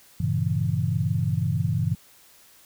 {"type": "chord", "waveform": "sine", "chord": "G diminished seventh", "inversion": "none", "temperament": "equal", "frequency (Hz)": [98, 116.54, 138.59, 164.81], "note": ["G2", "Bb2", "Db3", "Fb3"], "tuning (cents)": [0, 0, 0, 0], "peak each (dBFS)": -27, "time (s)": [0.2, 1.95], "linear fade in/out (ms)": 5, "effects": ["white hiss -54 dBFS RMS until 2.65 s"]}